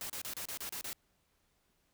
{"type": "noise bursts", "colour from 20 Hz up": "white", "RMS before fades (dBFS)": -41, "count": 8, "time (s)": [0.01, 0.93], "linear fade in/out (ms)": 0, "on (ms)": 87, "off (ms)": 32, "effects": ["pink hiss -75 dBFS RMS until 1.93 s"]}